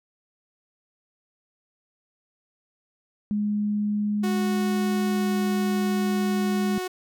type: tone with pitch glide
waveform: sine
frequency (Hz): 208.2 to 205.7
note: G#3 to G#3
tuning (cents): +5 to -16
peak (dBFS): -22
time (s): 3.31-6.78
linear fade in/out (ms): 0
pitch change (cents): -21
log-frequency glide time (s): 5.07-5.3
type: tone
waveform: sawtooth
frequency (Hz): 367.6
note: F#4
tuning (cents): -11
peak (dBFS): -24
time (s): 4.23-6.88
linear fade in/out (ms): 10
effects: none